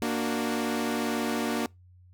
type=chord; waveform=sawtooth; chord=Bb augmented; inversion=none; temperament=equal with one note detuned; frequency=233.1 / 295 / 370 Hz; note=Bb3 / D4 / F#4; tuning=0 / +8 / 0 cents; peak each=-25 / -28 / -30 dBFS; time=0.02-1.66 s; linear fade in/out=0 ms; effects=noise-tail reverb RT60 0.2 s tail -25 dB re dry + added 90 Hz sine -52 dBFS peak until 2.13 s